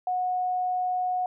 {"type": "tone", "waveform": "sine", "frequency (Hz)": 731, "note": "F#5", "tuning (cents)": -21, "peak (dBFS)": -24, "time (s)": [0.07, 1.26], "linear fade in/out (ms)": 2, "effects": []}